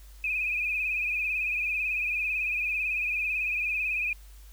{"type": "tone with vibrato", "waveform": "sine", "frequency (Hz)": 2490, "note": "D#7", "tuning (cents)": 1, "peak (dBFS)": -26, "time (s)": [0.24, 4.13], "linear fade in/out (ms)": 2, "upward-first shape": "sine", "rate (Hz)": 18, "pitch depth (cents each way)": 65, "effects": ["added 50 Hz sine -46 dBFS peak until 4.52 s", "white hiss -58 dBFS RMS until 4.52 s"]}